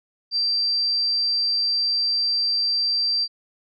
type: tone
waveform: sine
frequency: 4699 Hz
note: D8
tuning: in tune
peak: -19 dBFS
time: 0.31-3.28 s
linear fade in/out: 50 ms
effects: none